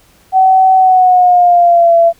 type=tone with pitch glide; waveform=sine; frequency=757 to 674.4 Hz; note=F#5 to E5; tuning=+39 to +39 cents; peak=-4 dBFS; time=0.32-2.13 s; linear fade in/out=50 ms; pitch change=-200 cents; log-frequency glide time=0.75-1.95 s; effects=pink hiss -48 dBFS RMS until 2.19 s